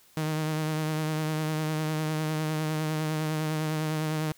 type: tone with vibrato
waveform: sawtooth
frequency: 155.56 Hz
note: D#3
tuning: in tune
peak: -23 dBFS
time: 0.17-4.32 s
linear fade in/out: 2 ms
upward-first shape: triangle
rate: 9.9 Hz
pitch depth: 31 cents each way
effects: white hiss -59 dBFS RMS until 4.37 s